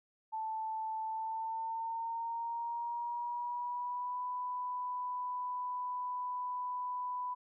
sine tone with pitch glide, 880 to 993.5 Hz, A5 to B5, 0 to +10 cents, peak -35 dBFS, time 0.32-7.35 s, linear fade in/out 20 ms, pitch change +210 cents, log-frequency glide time 1.03-4.21 s, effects none

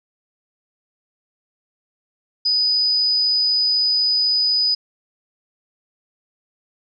sine tone, 4978 Hz, D#8, in tune, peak -15 dBFS, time 2.45-4.75 s, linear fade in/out 10 ms, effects none

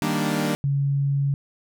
sawtooth chord, Eb major seventh, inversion none, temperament equal, 155.56 / 196 / 233.1 / 293.7 Hz, Eb3 / G3 / Bb3 / D4, 0 / 0 / 0 / 0 cents, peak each -23 dBFS, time 0.02-0.55 s, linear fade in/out 0 ms
sine tone, 140 Hz, C#3, 18 cents sharp, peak -19 dBFS, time 0.64-1.34 s, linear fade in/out 0 ms
effects none

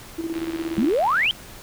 sine tone with tremolo, 329.6 Hz, E4, in tune, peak -23 dBFS, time 0.18-0.9 s, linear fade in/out 10 ms, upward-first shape square, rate 17 Hz, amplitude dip 60%
click train, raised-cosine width 0.3 ms, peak -20 dBFS, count 72, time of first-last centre 0.34-1.26 s, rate 77.2 Hz
sine exponential sweep, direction up, 196 to 3224 Hz, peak -17 dBFS, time 0.78-1.31 s, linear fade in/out 0 ms
effects pink hiss -42 dBFS RMS until 1.62 s

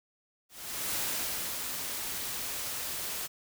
white noise with ADSR envelope, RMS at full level -32 dBFS, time 0.49-3.28 s, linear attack 460 ms, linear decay 610 ms, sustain -4 dB, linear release 28 ms, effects none

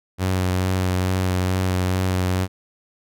sawtooth tone with vibrato, 92.5 Hz, F#2, in tune, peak -15 dBFS, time 0.18-2.48 s, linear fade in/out 50 ms, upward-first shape sine, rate 2.3 Hz, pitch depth 19 cents each way, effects none

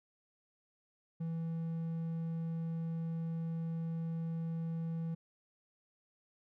triangle tone, 164.5 Hz, E3, 3 cents flat, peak -33 dBFS, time 1.2-5.15 s, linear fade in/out 10 ms, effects none

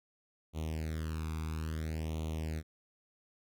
sawtooth tone with flanger, 79 Hz, D#2, 27 cents sharp, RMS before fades -37 dBFS, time 0.53-2.63 s, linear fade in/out 50 ms, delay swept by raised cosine 0.3 to 0.83 ms, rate 0.59 Hz, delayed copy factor +1, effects none

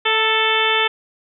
harmonic tone with a mistuned harmonic, 440 Hz, A4, in tune, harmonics 1 / 2 / 3 / 4 / 5 / 6 / 7 / 8, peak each -23 / -23 / -23 / -23 / -23 / -23 / -23 / -23 dBFS, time 0.05-0.88 s, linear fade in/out 10 ms, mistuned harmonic 2, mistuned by +19 cents, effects none

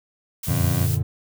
blue noise, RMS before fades -31 dBFS, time 0.43-0.95 s, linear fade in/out 5 ms
20% pulse tone, 87.31 Hz, F2, in tune, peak -19 dBFS, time 0.46-0.88 s, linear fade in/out 50 ms
triangle chord, Gb augmented, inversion none, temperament equal, 92.5 / 116.54 / 146.83 Hz, Gb2 / Bb2 / D3, 0 / 0 / 0 cents, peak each -22 dBFS, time 0.48-1.03 s, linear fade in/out 5 ms
blue noise with exponential decay, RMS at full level -32 dBFS, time 0.95-1.03 s, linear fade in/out 1 ms, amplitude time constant 17 ms
effects none

